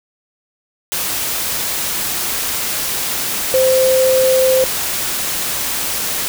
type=tone in noise; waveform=sine; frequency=520 Hz; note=C5; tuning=11 cents flat; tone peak=-10 dBFS; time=3.54-4.64 s; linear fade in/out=0 ms; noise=white; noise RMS=-20 dBFS; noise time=0.92-6.28 s; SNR=+7 dB; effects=none